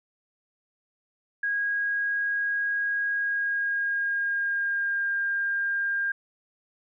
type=tone with pitch glide; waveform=sine; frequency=1641 to 1604.4 Hz; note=G#6 to G6; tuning=-21 to +40 cents; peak=-24 dBFS; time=1.43-6.12 s; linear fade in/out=5 ms; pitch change=-39 cents; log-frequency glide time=3.08-5.16 s; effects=none